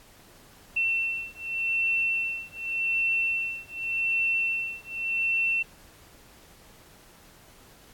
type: beating tone pair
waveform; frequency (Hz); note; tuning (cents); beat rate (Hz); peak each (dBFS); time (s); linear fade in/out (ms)
sine; 2696 / 2696.86; E7 / E7; +38 / +39; 0.86; -28; 0.76-5.63; 10
effects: pink hiss -54 dBFS RMS until 7.93 s + AAC 64 kbps